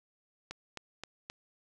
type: click train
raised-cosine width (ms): 0.2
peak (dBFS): -23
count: 4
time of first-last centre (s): 0.51-1.299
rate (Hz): 3.8
effects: none